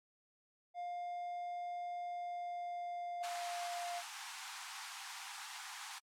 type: tone with pitch glide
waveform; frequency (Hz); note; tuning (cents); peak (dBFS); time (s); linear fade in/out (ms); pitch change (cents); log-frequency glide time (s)
triangle; 705 to 700.1; F5 to F5; +16 to +4; -38; 0.74-4.03; 50; -12; 2.02-3.48
type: high-pass noise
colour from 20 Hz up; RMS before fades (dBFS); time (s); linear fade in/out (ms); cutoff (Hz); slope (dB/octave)
pink; -47; 3.23-5.99; 10; 770; 96
effects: low-pass 9000 Hz 12 dB/octave + AAC 64 kbps